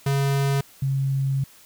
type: tone pair in turn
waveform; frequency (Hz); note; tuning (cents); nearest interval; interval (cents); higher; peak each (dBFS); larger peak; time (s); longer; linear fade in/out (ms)
square / sine; 138.59 / 135.74; C#3 / C#3; 0 / -36; unison; 36; first; -20; neither; 0.06-0.61 / 0.82-1.44; second; 5
effects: white hiss -51 dBFS RMS until 1.65 s